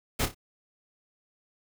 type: noise with echo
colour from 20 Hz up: pink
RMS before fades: -27 dBFS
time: 0.19-0.26 s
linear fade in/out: 10 ms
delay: 29 ms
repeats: 3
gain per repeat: -9 dB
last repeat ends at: 0.347 s
effects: none